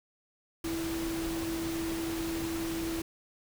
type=tone in noise; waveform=sine; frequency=329.6 Hz; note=E4; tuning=in tune; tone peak=-32 dBFS; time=0.64-3.02 s; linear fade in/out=5 ms; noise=pink; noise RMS=-39 dBFS; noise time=0.64-3.02 s; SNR=+4 dB; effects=none